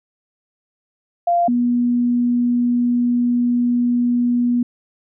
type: tone pair in turn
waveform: sine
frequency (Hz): 693 / 242.3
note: F5 / B3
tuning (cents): -14 / -33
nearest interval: octave + tritone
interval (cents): 1819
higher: first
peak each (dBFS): -13 / -14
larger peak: first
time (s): 1.27-1.48 / 1.48-4.63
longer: second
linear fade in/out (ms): 5
effects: none